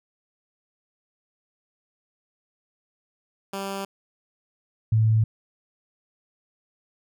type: tone pair in turn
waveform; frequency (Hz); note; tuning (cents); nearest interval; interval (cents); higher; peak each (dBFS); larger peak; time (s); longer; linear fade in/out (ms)
10% pulse / sine; 196 / 110.38; G3 / A2; 0 / +6; minor seventh; 994; first; -21 / -16; second; 3.53-3.85 / 4.92-5.24; neither; 5
effects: none